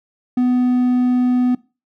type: tone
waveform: triangle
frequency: 249.1 Hz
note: B3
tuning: 15 cents sharp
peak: -11 dBFS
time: 0.37-1.55 s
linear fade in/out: 5 ms
effects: noise-tail reverb RT60 0.3 s tail -21 dB re dry